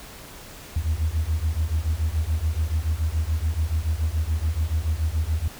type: beating tone pair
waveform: sine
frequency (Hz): 75.7 / 82.7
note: D#2 / E2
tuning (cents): -47 / +6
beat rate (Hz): 7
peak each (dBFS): -23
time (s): 0.76-5.48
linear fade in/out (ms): 5
effects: tanh soft clip ceiling -16 dBFS + pink hiss -42 dBFS RMS until 5.59 s